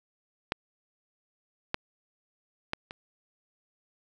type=clicks; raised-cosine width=0.3 ms; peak=-11 / -11 / -13 / -23 dBFS; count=4; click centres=0.521 / 1.744 / 2.734 / 2.909 s; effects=none